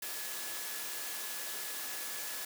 sine tone in noise, 1700 Hz, G#6, 40 cents sharp, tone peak -50 dBFS, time 0.02-2.45 s, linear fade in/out 5 ms, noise white, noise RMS -40 dBFS, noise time 0.02-2.45 s, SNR -13 dB, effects high-pass 300 Hz 12 dB/octave

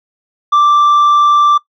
sine tone with tanh clipping, 1174.7 Hz, D6, in tune, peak -7 dBFS, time 0.52-1.58 s, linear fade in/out 10 ms, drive 4 dB, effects noise-tail reverb RT60 0.1 s tail -19 dB re dry

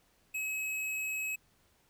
square tone, 2562 Hz, E7, 50 cents flat, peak -34 dBFS, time 0.34-1.36 s, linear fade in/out 10 ms, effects pink hiss -69 dBFS RMS until 1.89 s

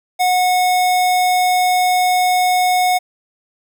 square tone, 730 Hz, F#5, 24 cents flat, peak -13 dBFS, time 0.19-2.99 s, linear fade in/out 20 ms, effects none

